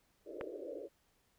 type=band-pass noise; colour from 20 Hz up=white; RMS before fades=-45 dBFS; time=0.25-0.89 s; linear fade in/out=50 ms; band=300 to 600 Hz; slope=96 dB/octave
type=click; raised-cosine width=0.5 ms; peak=-26 dBFS; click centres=0.411 s
effects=pink hiss -74 dBFS RMS until 1.38 s